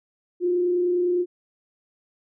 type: tone with frequency modulation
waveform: sine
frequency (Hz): 355.2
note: F4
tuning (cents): +29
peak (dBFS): -19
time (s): 0.4-1.26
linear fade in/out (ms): 50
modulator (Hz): 29.9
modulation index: 0.25
effects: none